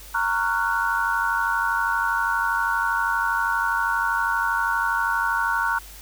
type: chord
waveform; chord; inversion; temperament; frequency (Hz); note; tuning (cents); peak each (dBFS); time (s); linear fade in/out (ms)
sine; Gb major seventh; first; just; 925 / 1110 / 1387.5 / 1480; Bb5 / Db6 / F6 / Gb6; -14 / +2 / -12 / 0; -25 / -28 / -27 / -24; 0.14-5.79; 10
effects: added 50 Hz sine -43 dBFS peak until 6.01 s + white hiss -44 dBFS RMS until 6.01 s